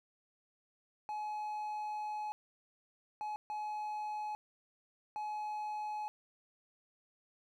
triangle tone bursts at uneven times, 847 Hz, G#5, 34 cents sharp, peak -35 dBFS, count 4, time 1.09-2.32 / 3.21-3.36 / 3.5-4.35 / 5.16-6.08 s, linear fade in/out 0 ms, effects none

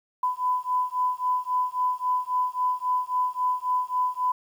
sine beating tone pair, 1000 / 1003.7 Hz, B5 / B5, +21 / +28 cents, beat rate 3.7 Hz, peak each -26 dBFS, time 0.23-4.32 s, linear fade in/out 5 ms, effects 9-bit

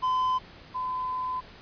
triangle / sine tone pair in turn, 1020 / 1015.4 Hz, C6 / B5, -44 / +48 cents, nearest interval unison, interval 8 cents, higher first, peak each -21 / -28 dBFS, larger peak first, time 0.02-0.39 / 0.74-1.41 s, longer second, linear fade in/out 20 ms, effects pink hiss -49 dBFS RMS until 1.61 s + resampled to 11025 Hz

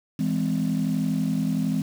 sine chord, E augmented, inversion none, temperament just, 164.81 / 206 / 257.5 Hz, E3 / G#3 / B#3, 0 / -14 / -28 cents, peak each -25 dBFS, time 0.19-1.82 s, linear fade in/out 5 ms, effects tanh soft clip ceiling -16 dBFS + 7-bit

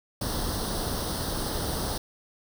pink noise with comb filter, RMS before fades -30 dBFS, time 0.21-1.98 s, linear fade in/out 5 ms, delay 0.21 ms, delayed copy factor +0.8, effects none

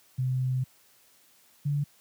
sine tone pair in turn, 128.6 / 144.35 Hz, C3 / D3, -30 / -30 cents, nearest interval major second, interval 200 cents, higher second, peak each -24 dBFS, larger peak neither, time 0.18-0.64 / 1.65-1.84 s, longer first, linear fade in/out 10 ms, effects white hiss -61 dBFS RMS until 2 s + high-pass 80 Hz 12 dB/octave

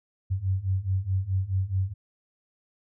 sine beating tone pair, 92.5 / 97.2 Hz, F#2 / G2, 0 / -14 cents, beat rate 4.7 Hz, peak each -28 / -26 dBFS, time 0.3-1.94 s, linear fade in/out 20 ms, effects none

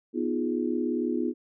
sine chord, F half-diminished seventh, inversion second, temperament equal, 246.9 / 311.1 / 349.2 / 415.3 Hz, Cb4 / Eb4 / F4 / Ab4, 0 / 0 / 0 / 0 cents, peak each -29 / -31 / -30 / -34 dBFS, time 0.13-1.34 s, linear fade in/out 50 ms, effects none

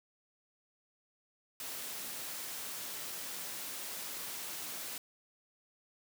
white high-pass noise, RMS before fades -42 dBFS, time 1.6-4.98 s, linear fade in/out 2 ms, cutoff 130 Hz, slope 12 dB/octave, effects none

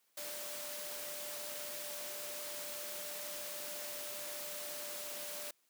sine tone in noise, 591 Hz, D5, 11 cents sharp, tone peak -49 dBFS, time 0.17-5.51 s, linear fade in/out 5 ms, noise white, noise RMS -44 dBFS, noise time 0.17-5.51 s, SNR -8 dB, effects white hiss -75 dBFS RMS until 5.69 s + high-pass 200 Hz 12 dB/octave

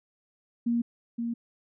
sine tone pair in turn, 235.7 / 233.9 Hz, A#3 / A#3, +19 / +6 cents, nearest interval unison, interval 13 cents, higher first, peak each -23 / -28 dBFS, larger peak first, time 0.66-0.82 / 1.18-1.34 s, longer neither, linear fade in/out 10 ms, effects none

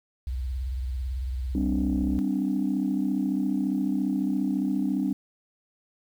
sine tone with vibrato, 64 Hz, C2, 38 cents flat, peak -27 dBFS, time 0.27-2.19 s, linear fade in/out 0 ms, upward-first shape sine, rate 18 Hz, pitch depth 170 cents each way
sine chord, G suspended fourth, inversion none, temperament equal with one note detuned, 196 / 259.2 / 293.7 Hz, G3 / C4 / D4, 0 / -16 / 0 cents, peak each -27 dBFS, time 1.55-5.13 s, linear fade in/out 2 ms
effects tanh soft clip ceiling -16 dBFS + 9-bit

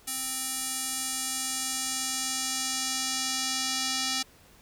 square tone with band-pass filter sweep, 261.6 Hz, C4, in tune, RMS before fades -31 dBFS, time 0.07-4.23 s, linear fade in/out 10 ms, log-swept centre 10000 to 5200 Hz, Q 1.4, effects pink hiss -57 dBFS RMS until 4.61 s

